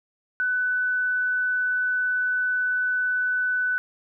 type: tone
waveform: sine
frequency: 1497 Hz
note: F#6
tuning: 20 cents sharp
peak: -21 dBFS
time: 0.4-3.78 s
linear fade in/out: 0 ms
effects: none